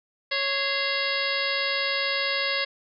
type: harmonic tone with a mistuned harmonic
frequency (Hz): 553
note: C#5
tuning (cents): -4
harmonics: 1 / 2 / 3 / 4 / 5 / 6 / 7 / 8 / 9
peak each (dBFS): -32 / -35 / -32 / -29 / -33 / -34 / -34 / -32 / -35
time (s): 0.31-2.65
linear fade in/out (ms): 10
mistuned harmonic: 4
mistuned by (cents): -110
effects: none